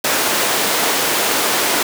pink high-pass noise, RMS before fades -17 dBFS, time 0.04-1.83 s, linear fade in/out 5 ms, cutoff 380 Hz, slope 12 dB/octave, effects none

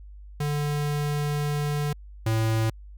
square tone pair in turn, 146.83 / 111.47 Hz, D3 / A2, 0 / +23 cents, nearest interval perfect fourth, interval 477 cents, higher first, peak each -25 / -22 dBFS, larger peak second, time 0.4-1.93 / 2.26-2.7 s, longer first, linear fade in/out 5 ms, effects added 50 Hz sine -41 dBFS peak until 2.97 s

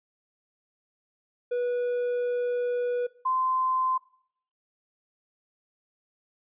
triangle / sine tone pair in turn, 488.3 / 1034.7 Hz, B4 / C6, -20 / -20 cents, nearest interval octave + minor second, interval 1300 cents, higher second, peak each -23 dBFS, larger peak neither, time 1.51-3.07 / 3.25-3.98 s, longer first, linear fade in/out 10 ms, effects noise-tail reverb RT60 0.6 s tail -19 dB re dry + resampled to 8000 Hz

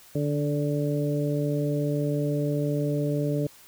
harmonic tone with a mistuned harmonic, 145.7 Hz, D3, 13 cents flat, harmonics 1 / 2 / 3 / 4, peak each -26 / -29 / -31 / -32 dBFS, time 0.15-3.47 s, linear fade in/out 5 ms, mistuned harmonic 1, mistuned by +19 cents, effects white hiss -52 dBFS RMS until 3.67 s

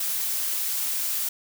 blue noise, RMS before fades -27 dBFS, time 0-1.29 s, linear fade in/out 5 ms, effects none

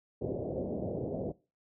white low-pass noise, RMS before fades -35 dBFS, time 0.21-1.32 s, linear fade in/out 10 ms, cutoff 610 Hz, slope 48 dB/octave, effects noise-tail reverb RT60 0.3 s tail -20 dB re dry + high-pass 80 Hz 12 dB/octave

